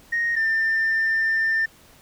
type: tone pair in turn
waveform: sine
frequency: 1864.7 / 1793.4 Hz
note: A#6 / A6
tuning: 0 / +33 cents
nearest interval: minor second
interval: 67 cents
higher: first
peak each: -19 / -17 dBFS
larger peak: second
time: 0.12-0.36 / 0.36-1.66 s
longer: second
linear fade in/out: 10 ms
effects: tanh soft clip ceiling -16 dBFS + pink hiss -52 dBFS RMS until 2.01 s